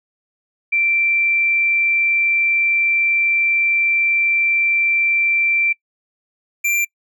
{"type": "tone pair in turn", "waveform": ["sine", "square"], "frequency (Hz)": [2349, 2362], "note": ["D7", "D7"], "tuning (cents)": [0, 9], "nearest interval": "unison", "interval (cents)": 9, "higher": "second", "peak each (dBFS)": [-14, -16], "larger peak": "first", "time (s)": [[0.72, 5.73], [6.64, 6.85]], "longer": "first", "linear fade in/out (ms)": 10, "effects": ["noise-tail reverb RT60 0.1 s tail -25 dB re dry"]}